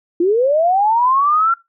sine linear sweep, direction up, 330 to 1379 Hz, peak -11 dBFS, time 0.2-1.54 s, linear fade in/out 5 ms, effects noise-tail reverb RT60 0.2 s tail -22 dB re dry

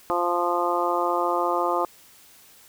harmonic tone, 174.61 Hz, F3, in tune, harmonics 2 / 3 / 4 / 5 / 6 / 7, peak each -28 / -28 / -28 / -28 / -28 / -28 dBFS, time 0.1-1.85 s, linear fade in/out 0 ms, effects white hiss -52 dBFS RMS until 2.68 s

